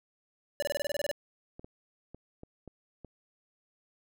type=tone bursts; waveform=square; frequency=581 Hz; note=D5; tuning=19 cents flat; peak=-29 dBFS; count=11; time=0.6-1.114 s; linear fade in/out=0 ms; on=24 ms; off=25 ms
type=clicks; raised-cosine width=2 ms; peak=-32 dBFS; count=6; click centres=1.595 / 1.645 / 2.146 / 2.434 / 2.677 / 3.047 s
effects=none